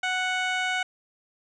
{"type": "tone with band-pass filter", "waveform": "15% pulse", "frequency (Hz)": 740, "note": "F#5", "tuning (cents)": 0, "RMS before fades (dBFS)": -27, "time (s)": [0.03, 0.83], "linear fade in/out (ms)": 5, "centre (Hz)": 1800, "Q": 0.51, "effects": ["resampled to 22050 Hz"]}